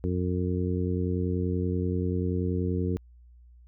harmonic tone, 90.4 Hz, F#2, 40 cents flat, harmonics 1 / 2 / 3 / 4 / 5, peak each -28 / -31 / -33 / -34 / -35 dBFS, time 0.04-2.97 s, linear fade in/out 0 ms, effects added 60 Hz sine -50 dBFS peak until 3.67 s

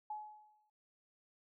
sine tone with exponential decay, 849 Hz, G#5, 38 cents sharp, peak -38 dBFS, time 0.1-0.7 s, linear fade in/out 5 ms, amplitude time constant 130 ms, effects none

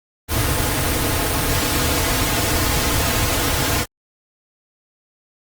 pink noise with comb filter, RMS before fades -19 dBFS, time 0.28-3.86 s, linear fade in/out 50 ms, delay 5.2 ms, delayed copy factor -0.8, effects Opus 24 kbps

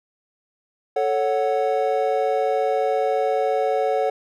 triangle chord, F# minor, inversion first, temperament equal, 440 / 554.4 / 740 Hz, A4 / C#5 / F#5, 0 / 0 / 0 cents, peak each -21 dBFS, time 0.96-4.1 s, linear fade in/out 5 ms, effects none

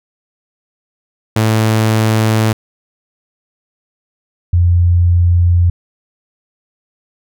sawtooth / sine tone pair in turn, 110 / 87.31 Hz, A2 / F2, 0 / 0 cents, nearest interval major third, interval 400 cents, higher first, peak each -6 / -7 dBFS, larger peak first, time 1.36-2.53 / 4.53-5.7 s, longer neither, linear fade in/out 5 ms, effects none

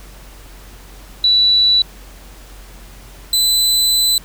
sine / sawtooth tone pair in turn, 3948 / 4010 Hz, B7 / B7, -1 / +26 cents, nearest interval unison, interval 27 cents, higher second, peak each -9 dBFS, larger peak neither, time 1.24-1.82 / 3.33-4.18 s, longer second, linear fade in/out 2 ms, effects added 46 Hz sine -37 dBFS peak until 4.24 s + pink hiss -42 dBFS RMS until 4.24 s

